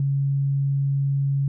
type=tone; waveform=sine; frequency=138.7 Hz; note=C#3; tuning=1 cent sharp; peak=-19 dBFS; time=0-1.48 s; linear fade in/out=2 ms; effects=none